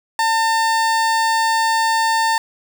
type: tone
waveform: 30% pulse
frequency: 900 Hz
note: A5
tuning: 39 cents sharp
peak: -12 dBFS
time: 0.19-2.38 s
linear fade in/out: 2 ms
effects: none